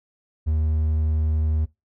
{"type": "tone", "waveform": "triangle", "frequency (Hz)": 77.78, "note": "D#2", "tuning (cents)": 0, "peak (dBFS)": -17, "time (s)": [0.46, 1.66], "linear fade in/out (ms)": 20, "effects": ["noise-tail reverb RT60 0.2 s tail -20 dB re dry"]}